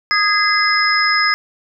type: tone cluster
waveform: sine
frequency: 1241 / 1657 / 2054 / 5110 Hz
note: D#6 / G#6 / C7 / D#8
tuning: -5 / -4 / -33 / +45 cents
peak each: -18 dBFS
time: 0.11-1.34 s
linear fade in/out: 0 ms
effects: none